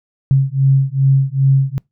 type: beating tone pair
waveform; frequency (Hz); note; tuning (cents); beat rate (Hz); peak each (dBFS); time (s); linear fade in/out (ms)
sine; 134.4 / 136.9; C3 / C#3; +47 / -21; 2.5; -13; 0.31-1.78; 0
effects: noise-tail reverb RT60 0.2 s tail -26 dB re dry